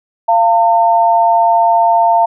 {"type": "tone pair together", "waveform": "sine", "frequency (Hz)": [690.1, 905], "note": ["F5", "A5"], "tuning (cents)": [-21, 48], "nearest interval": "perfect fourth", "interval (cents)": 469, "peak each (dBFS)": -10, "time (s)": [0.28, 2.26], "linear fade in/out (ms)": 10, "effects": []}